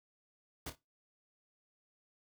pink noise with echo, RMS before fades -42 dBFS, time 0.66-0.7 s, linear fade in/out 5 ms, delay 27 ms, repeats 2, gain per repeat -10 dB, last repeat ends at 0.754 s, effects noise-tail reverb RT60 0.2 s tail -17 dB re dry

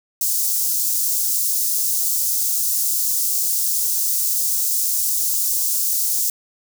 white high-pass noise, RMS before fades -20 dBFS, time 0.21-6.3 s, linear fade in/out 2 ms, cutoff 5600 Hz, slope 24 dB/octave, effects none

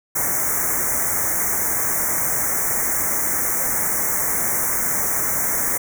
white band-stop noise, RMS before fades -21 dBFS, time 0.15-5.78 s, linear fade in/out 10 ms, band 2200 to 5800 Hz, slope 96 dB/octave, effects none

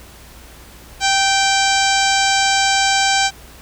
harmonic tone with a mistuned harmonic, 784 Hz, G5, in tune, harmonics 1 / 2 / 3 / 4 / 5 / 6 / 7 / 8 / 9 / 10, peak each -17 / -20 / -22 / -23 / -24 / -25 / -25 / -26 / -27 / -27 dBFS, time 1-3.31 s, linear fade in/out 50 ms, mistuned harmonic 2, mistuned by -24 cents, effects added 60 Hz sine -42 dBFS peak until 3.61 s + pink hiss -42 dBFS RMS until 3.61 s

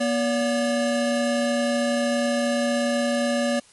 square tone pair together, 240.6 / 572.2 Hz, B3 / D5, -45 / -45 cents, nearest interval octave + minor third, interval 1500 cents, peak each -24 dBFS, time 0-3.6 s, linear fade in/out 10 ms, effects white hiss -53 dBFS RMS until 3.72 s + MP3 48 kbps

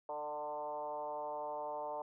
sine tone with frequency modulation, 746 Hz, F#5, 14 cents sharp, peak -38 dBFS, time 0.09-2.02 s, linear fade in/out 2 ms, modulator 148 Hz, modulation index 1.7, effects none

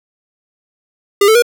square tone with pitch steps, 403 / 439.5 / 479.3 Hz, G4 / A4 / A#4, +48 / -2 / +48 cents, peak -7 dBFS, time 1.21-1.423 s, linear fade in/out 5 ms, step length 71 ms, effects none

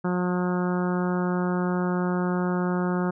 harmonic tone, 179.7 Hz, F3, 50 cents sharp, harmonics 1 / 2 / 3 / 4 / 5 / 6 / 7 / 8 / 9, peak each -24 / -29 / -35 / -37 / -36 / -39 / -37 / -38 / -44 dBFS, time 0.04-3.11 s, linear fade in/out 10 ms, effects none

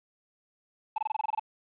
triangle tone bursts, 868 Hz, A5, 24 cents flat, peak -24 dBFS, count 10, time 0.96-1.396 s, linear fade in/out 5 ms, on 22 ms, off 24 ms, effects resampled to 8000 Hz + 9-bit

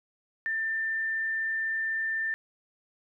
sine tone, 1788 Hz, A6, 27 cents sharp, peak -27 dBFS, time 0.46-2.34 s, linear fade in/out 0 ms, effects none

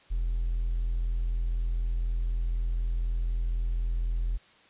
triangle tone with hard clipping, 42 Hz, E1, 33 cents sharp, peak -25 dBFS, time 0.1-4.38 s, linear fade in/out 20 ms, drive 2 dB, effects white hiss -58 dBFS RMS until 4.69 s + resampled to 8000 Hz

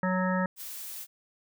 harmonic tone, 185 Hz, F#3, in tune, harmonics 1 / 3 / 5 / 7 / 9 / 10, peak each -27 / -32 / -34 / -35 / -37 / -37 dBFS, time 0.03-0.46 s, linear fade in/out 2 ms
blue noise, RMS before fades -40 dBFS, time 0.56-1.07 s, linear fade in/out 50 ms
effects none

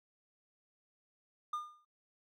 triangle tone with exponential decay, 1211 Hz, D#6, 47 cents flat, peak -31 dBFS, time 1.53-1.85 s, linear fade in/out 5 ms, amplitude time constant 68 ms, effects noise-tail reverb RT60 0.1 s tail -20 dB re dry

